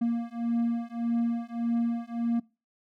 triangle beating tone pair, 233.1 / 234.8 Hz, A#3 / A#3, 0 / +13 cents, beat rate 1.7 Hz, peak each -27 dBFS, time 0.01-2.4 s, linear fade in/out 10 ms, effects noise-tail reverb RT60 0.3 s tail -23 dB re dry

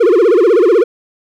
triangle tone with vibrato, 407.3 Hz, G#4, 34 cents flat, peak -4 dBFS, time 0-0.84 s, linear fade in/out 10 ms, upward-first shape sine, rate 16 Hz, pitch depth 300 cents each way, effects none

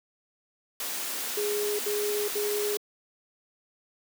white high-pass noise, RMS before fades -33 dBFS, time 0.8-2.77 s, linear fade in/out 2 ms, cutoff 200 Hz, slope 48 dB/octave
sine tone bursts, 415.3 Hz, G#4, in tune, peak -27 dBFS, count 3, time 1.37-2.772 s, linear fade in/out 5 ms, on 420 ms, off 71 ms
effects none

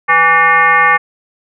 sine tone with frequency modulation, 1480 Hz, F#6, in tune, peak -6 dBFS, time 0.08-0.98 s, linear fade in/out 20 ms, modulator 328 Hz, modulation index 2, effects none

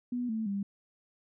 sine tone with pitch steps, 245.3 / 221.1 / 199.25 Hz, B3 / A3 / G3, -12 / +9 / +28 cents, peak -30 dBFS, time 0.12-0.63 s, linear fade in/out 5 ms, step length 170 ms, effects none

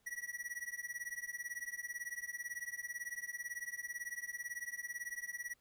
square tone with tremolo, 1933 Hz, B6, 38 cents flat, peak -38 dBFS, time 0.06-5.54 s, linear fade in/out 10 ms, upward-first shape triangle, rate 18 Hz, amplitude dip 100%, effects pink hiss -75 dBFS RMS until 5.6 s

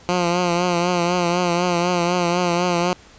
10% pulse tone with vibrato, 175.7 Hz, F3, 11 cents sharp, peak -9 dBFS, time 0.09-2.93 s, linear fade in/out 0 ms, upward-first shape triangle, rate 4 Hz, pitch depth 57 cents each way, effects pink hiss -47 dBFS RMS until 3.18 s + resampled to 16000 Hz

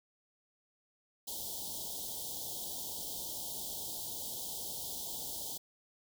white band-stop noise, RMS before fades -41 dBFS, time 1.27-5.58 s, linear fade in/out 10 ms, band 940 to 3100 Hz, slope 96 dB/octave, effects none

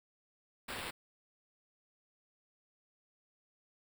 white noise with sample-and-hold, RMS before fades -42 dBFS, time 0.68-0.91 s, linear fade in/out 10 ms, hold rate 6300 Hz, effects none

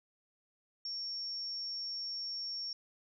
sine tone, 5490 Hz, F8, 31 cents flat, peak -37 dBFS, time 0.85-2.73 s, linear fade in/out 2 ms, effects none

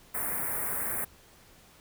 white band-stop noise, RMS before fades -32 dBFS, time 0.14-1.05 s, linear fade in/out 10 ms, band 2100 to 9000 Hz, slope 48 dB/octave, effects pink hiss -57 dBFS RMS until 1.8 s

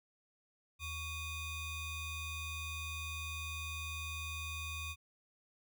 35% pulse ring-modulated tone, 1200 Hz, D6, 37 cents sharp, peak -35 dBFS, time 0.79-4.96 s, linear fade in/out 50 ms, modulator 1280 Hz, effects none

